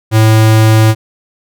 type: tone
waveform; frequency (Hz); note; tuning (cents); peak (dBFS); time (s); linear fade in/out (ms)
square; 110; A2; 0; -5; 0.11-0.95; 50
effects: none